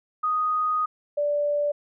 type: tone pair in turn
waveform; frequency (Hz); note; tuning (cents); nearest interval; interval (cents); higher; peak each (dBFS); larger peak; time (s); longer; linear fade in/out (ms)
sine; 1244.5 / 584.3; D#6 / D5; 0 / -9; octave + minor second; 1309; first; -21 / -21; neither; 0.23-0.86 / 1.17-1.72; first; 10
effects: none